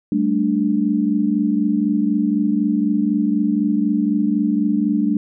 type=chord; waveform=sine; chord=G suspended second; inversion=none; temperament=equal; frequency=196 / 220 / 293.7 Hz; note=G3 / A3 / D4; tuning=0 / 0 / 0 cents; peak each=-21 / -19 / -19 dBFS; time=0.12-5.17 s; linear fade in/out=2 ms; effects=none